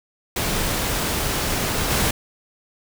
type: noise with level steps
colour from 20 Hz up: pink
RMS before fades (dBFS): -23 / -20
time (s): 0.36-2.11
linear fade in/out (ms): 5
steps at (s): 1.9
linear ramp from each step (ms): 10
effects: none